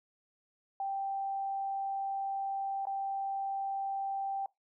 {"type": "tone with dropouts", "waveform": "sine", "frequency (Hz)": 784, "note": "G5", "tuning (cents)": 0, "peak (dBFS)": -32, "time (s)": [0.8, 4.46], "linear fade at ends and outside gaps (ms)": 2, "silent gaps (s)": [2.854, 2.869], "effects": ["noise-tail reverb RT60 0.2 s tail -23 dB re dry"]}